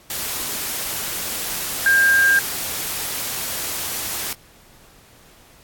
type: tone in noise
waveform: sine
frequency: 1601 Hz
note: G6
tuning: 36 cents sharp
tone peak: -12 dBFS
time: 1.86-2.39 s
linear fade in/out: 2 ms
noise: white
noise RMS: -26 dBFS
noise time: 0.1-4.33 s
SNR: +11 dB
effects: pink hiss -50 dBFS RMS until 5.63 s + AAC 64 kbps